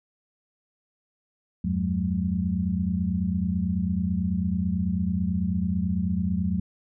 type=tone cluster; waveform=sine; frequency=82.7 / 97.2 / 182.8 / 211.9 Hz; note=E2 / G2 / F#3 / G#3; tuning=+6 / -14 / -21 / +35 cents; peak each=-30 / -33 / -25 / -30 dBFS; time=1.64-6.6 s; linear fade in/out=5 ms; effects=none